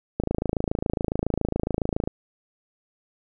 click train, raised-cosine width 2 ms, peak -10 dBFS, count 52, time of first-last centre 0.2-2.075 s, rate 27.2 Hz, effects none

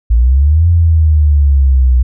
sine exponential two-way sweep, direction up then down, 55 to 86.4 to 61.2 Hz, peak -5 dBFS, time 0.1-2.03 s, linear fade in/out 10 ms, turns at 0.68 s, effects none

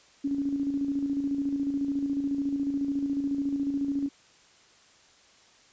sine tone with tremolo, 280 Hz, C#4, 18 cents sharp, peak -24 dBFS, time 0.24-4.09 s, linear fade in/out 10 ms, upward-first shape square, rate 14 Hz, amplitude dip 45%, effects white hiss -58 dBFS RMS until 5.72 s + resampled to 16000 Hz

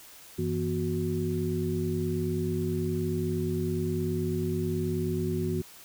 sine tone cluster, 93.9 / 163.2 / 242.1 / 366.3 Hz, F#2 / E3 / B3 / F#4, +26 / -17 / -34 / -17 cents, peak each -33 / -31 / -34 / -31 dBFS, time 0.38-5.62 s, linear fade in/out 10 ms, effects white hiss -50 dBFS RMS until 5.84 s

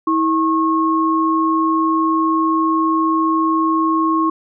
sine tone pair together, 322.5 / 1088 Hz, E4 / C#6, -38 / -33 cents, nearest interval octave + major sixth, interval 2105 cents, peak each -16 dBFS, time 0.07-4.3 s, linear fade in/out 5 ms, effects none

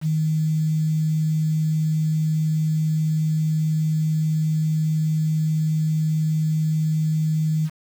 sine tone with quantisation, 156.4 Hz, D#3, 9 cents sharp, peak -18 dBFS, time 0.01-7.7 s, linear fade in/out 50 ms, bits 7, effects none

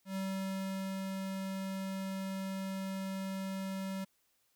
square tone with ADSR envelope, 192.1 Hz, G3, 35 cents flat, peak -35 dBFS, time 0.05-4.05 s, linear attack 110 ms, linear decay 840 ms, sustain -2 dB, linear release 14 ms, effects white hiss -75 dBFS RMS until 4.55 s

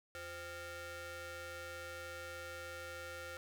sawtooth ring-modulated tone, 436.8 Hz, A4, 13 cents flat, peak -38 dBFS, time 0.15-3.37 s, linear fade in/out 0 ms, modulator 957 Hz, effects none

